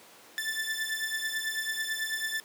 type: beating tone pair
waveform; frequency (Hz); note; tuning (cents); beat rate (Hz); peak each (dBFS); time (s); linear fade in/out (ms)
sawtooth; 1757 / 1766.1; A6 / A6; -3 / +6; 9.1; -30; 0.38-2.4; 0
effects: pink hiss -53 dBFS RMS until 2.44 s + high-pass 300 Hz 12 dB/octave